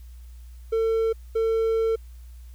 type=tone pair in turn; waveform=triangle; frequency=450 / 450 Hz; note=A4 / A4; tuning=+39 / +39 cents; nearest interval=unison; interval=0 cents; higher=neither; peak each=-18 dBFS; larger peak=neither; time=0.72-1.13 / 1.35-1.96 s; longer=second; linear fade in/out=10 ms; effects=added 60 Hz sine -40 dBFS peak until 2.54 s + white hiss -61 dBFS RMS until 2.54 s